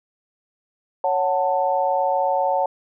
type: chord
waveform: sine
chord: F# minor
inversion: second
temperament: just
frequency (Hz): 555 / 740 / 888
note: C#5 / F#5 / A5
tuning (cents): +2 / 0 / +16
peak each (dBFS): -22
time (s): 1.04-2.66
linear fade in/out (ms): 2
effects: none